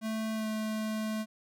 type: tone with pitch glide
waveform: square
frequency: 220 to 217.1 Hz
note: A3 to A3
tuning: 0 to -23 cents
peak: -32 dBFS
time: 0.01-1.26 s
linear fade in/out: 50 ms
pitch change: -23 cents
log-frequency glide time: 0.34-0.47 s
effects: none